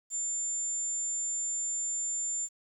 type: tone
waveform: sine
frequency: 7200 Hz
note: A8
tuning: 39 cents sharp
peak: -30 dBFS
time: 0.1-2.49 s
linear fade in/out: 50 ms
effects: 10-bit